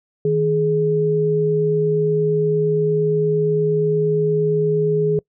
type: tone pair together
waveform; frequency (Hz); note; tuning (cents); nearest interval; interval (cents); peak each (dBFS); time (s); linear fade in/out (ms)
sine; 157.3 / 419.5; D#3 / G#4; +19 / +17; octave + perfect fourth; 1698; -20 / -16; 0.25-5.19; 2
effects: noise-tail reverb RT60 0.1 s tail -25 dB re dry